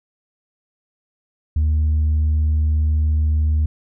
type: tone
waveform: sine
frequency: 76.8 Hz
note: D#2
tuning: 22 cents flat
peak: -12 dBFS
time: 1.56-3.66 s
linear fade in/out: 5 ms
effects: tanh soft clip ceiling -13 dBFS